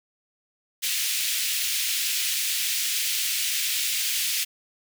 pink high-pass noise, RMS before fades -26 dBFS, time 0.82-4.45 s, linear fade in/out 20 ms, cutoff 2400 Hz, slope 24 dB/octave, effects none

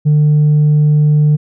triangle tone with tanh clipping, 150 Hz, D3, 37 cents sharp, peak -7 dBFS, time 0.05-1.37 s, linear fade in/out 20 ms, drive 6 dB, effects none

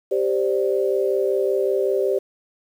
sine chord, G suspended fourth, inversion none, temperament just, 392 / 522.7 / 588 Hz, G4 / C5 / D5, 0 / -2 / +2 cents, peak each -20 / -23 / -25 dBFS, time 0.11-2.19 s, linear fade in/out 10 ms, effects 8-bit

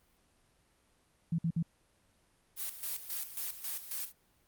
sine tone bursts, 165.8 Hz, E3, 10 cents sharp, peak -28 dBFS, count 3, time 1.32-1.627 s, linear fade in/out 5 ms, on 65 ms, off 56 ms
blue noise with tremolo, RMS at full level -37 dBFS, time 2.56-4.13 s, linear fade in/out 50 ms, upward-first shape square, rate 3.7 Hz, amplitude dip 70%
effects pink hiss -70 dBFS RMS until 4.47 s + Opus 32 kbps

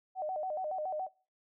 sine tone with vibrato, 678 Hz, E5, 49 cents sharp, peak -33 dBFS, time 0.15-1.09 s, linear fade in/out 50 ms, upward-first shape square, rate 7.1 Hz, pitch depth 180 cents each way, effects noise-tail reverb RT60 0.4 s tail -24 dB re dry

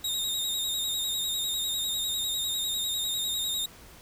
sawtooth tone with vibrato, 3729 Hz, A#7, in tune, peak -25 dBFS, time 0.04-3.66 s, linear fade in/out 5 ms, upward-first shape square, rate 10 Hz, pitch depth 41 cents each way, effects added 60 Hz sine -60 dBFS peak until 4.01 s + pink hiss -51 dBFS RMS until 4.01 s

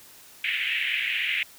pink band-pass noise, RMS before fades -27 dBFS, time 0.44-1.43 s, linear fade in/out 2 ms, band 1900 to 3000 Hz, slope 48 dB/octave, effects white hiss -50 dBFS RMS until 1.58 s

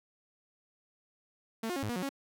sawtooth tone with pitch steps, 224.7 / 357.3 / 274.1 / 105.4 / 240.3 / 182.2 / 275.7 Hz, A3 / F4 / C#4 / G#2 / B3 / F#3 / C#4, +37 / +40 / -19 / +26 / -47 / -26 / -9 cents, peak -29 dBFS, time 1.63-2.092 s, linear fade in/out 5 ms, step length 66 ms, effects none

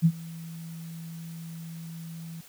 sine tone with ADSR envelope, 164.81 Hz, E3, in tune, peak -14 dBFS, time 0.02-2.41 s, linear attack 34 ms, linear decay 59 ms, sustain -23 dB, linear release 6 ms, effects white hiss -52 dBFS RMS until 2.48 s

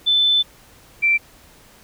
sine tone pair in turn, 3520 / 2345 Hz, A7 / D7, 0 / -3 cents, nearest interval perfect fifth, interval 703 cents, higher first, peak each -13 / -13 dBFS, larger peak neither, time 0.06-0.43 / 1.02-1.18 s, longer first, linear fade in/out 20 ms, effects pink hiss -49 dBFS RMS until 1.83 s

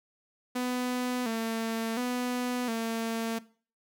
sawtooth tone with pitch steps, 249.3 / 225.7 / 247.7 / 227 Hz, B3 / A3 / B3 / A#3, +16 / +44 / +5 / -46 cents, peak -25 dBFS, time 0.55-3.39 s, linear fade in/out 10 ms, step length 710 ms, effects noise-tail reverb RT60 0.4 s tail -18 dB re dry

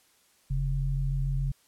sine tone pair together, 43.09 / 136.8 Hz, F1 / C#3, -22 / -23 cents, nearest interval octave + minor sixth, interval 1999 cents, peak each -28 dBFS, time 0.5-1.52 s, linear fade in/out 10 ms, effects white hiss -64 dBFS RMS until 1.67 s + low-pass 12000 Hz 12 dB/octave

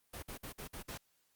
pink noise bursts, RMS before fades -45 dBFS, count 6, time 0.13-0.977 s, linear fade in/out 10 ms, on 97 ms, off 53 ms, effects white hiss -75 dBFS RMS until 1.35 s + Opus 32 kbps

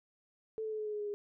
sine tone with pitch steps, 440 / 435.7 / 431.4 / 427.2 / 423.1 / 418.9 / 414.8 / 410.8 Hz, A4 / A4 / A4 / G#4 / G#4 / G#4 / G#4 / G#4, 0 / -17 / -34 / +49 / +32 / +15 / -2 / -19 cents, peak -35 dBFS, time 0.58-1.14 s, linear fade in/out 0 ms, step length 70 ms, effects none

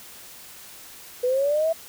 sine linear sweep, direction up, 487.7 to 662 Hz, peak -19 dBFS, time 1.23-1.73 s, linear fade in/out 10 ms, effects white hiss -44 dBFS RMS until 1.88 s

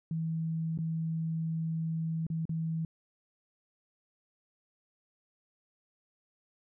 sine tone with dropouts, 162.1 Hz, E3, 29 cents flat, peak -30 dBFS, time 0.11-2.85 s, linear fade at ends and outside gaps 2 ms, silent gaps 0.776-0.787 / 2.267-2.301 / 2.454-2.493 s, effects none

